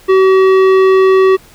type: tone with tanh clipping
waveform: triangle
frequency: 380 Hz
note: F#4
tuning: 46 cents sharp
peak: -7 dBFS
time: 0.08-1.37 s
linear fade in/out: 20 ms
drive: 18 dB
effects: pink hiss -42 dBFS RMS until 1.54 s